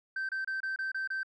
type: tone bursts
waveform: sine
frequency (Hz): 1554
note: G6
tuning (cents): -16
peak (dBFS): -29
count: 7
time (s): 0.16-1.232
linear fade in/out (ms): 5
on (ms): 130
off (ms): 27
effects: tanh soft clip ceiling -30 dBFS